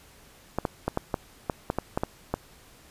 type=clicks; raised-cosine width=1 ms; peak=-11 dBFS; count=11; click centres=0.586 / 0.652 / 0.88 / 0.974 / 1.142 / 1.498 / 1.701 / 1.786 / 1.975 / 2.035 / 2.34 s; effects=pink hiss -54 dBFS RMS until 2.9 s + resampled to 32000 Hz